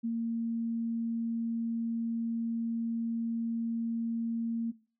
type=tone; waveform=sine; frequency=230 Hz; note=A#3; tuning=23 cents flat; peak=-29 dBFS; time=0.03-4.72 s; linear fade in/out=20 ms; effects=noise-tail reverb RT60 0.4 s tail -20 dB re dry